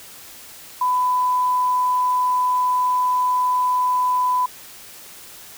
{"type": "tone", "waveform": "sine", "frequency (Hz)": 1000, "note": "B5", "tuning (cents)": 21, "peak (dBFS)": -16, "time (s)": [0.81, 4.46], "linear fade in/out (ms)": 5, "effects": ["white hiss -41 dBFS RMS until 5.57 s"]}